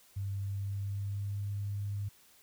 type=tone with pitch glide; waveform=sine; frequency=98.6 to 101.25 Hz; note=G2 to G#2; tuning=+11 to -43 cents; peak=-33 dBFS; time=0.16-2.09 s; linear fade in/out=10 ms; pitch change=+46 cents; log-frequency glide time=0.37-1.48 s; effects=white hiss -62 dBFS RMS until 2.42 s